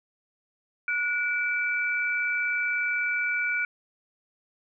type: tone pair together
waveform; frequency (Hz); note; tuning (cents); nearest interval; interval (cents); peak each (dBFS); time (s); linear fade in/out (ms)
sine; 1457.4 / 2318; F#6 / D7; -27 / -23; minor sixth; 804; -27; 0.88-3.65; 2
effects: none